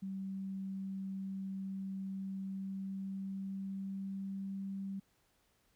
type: tone with pitch glide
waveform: sine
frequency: 192.7 to 194.94 Hz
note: G3 to G3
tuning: -29 to -9 cents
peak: -38 dBFS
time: 0.02-5 s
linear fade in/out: 10 ms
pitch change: +20 cents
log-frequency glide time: 2.31-4.64 s
effects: pink hiss -74 dBFS RMS until 5.75 s